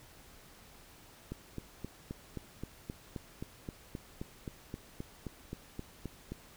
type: click train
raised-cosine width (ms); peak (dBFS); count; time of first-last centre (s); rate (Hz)
3; -26; 20; 1.32-6.32; 3.8
effects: pink hiss -57 dBFS RMS until 6.56 s